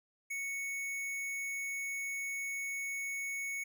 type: tone with hard clipping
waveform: sine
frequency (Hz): 2217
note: C#7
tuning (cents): 0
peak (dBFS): -37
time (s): 0.3-3.64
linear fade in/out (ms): 10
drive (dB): 18
effects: none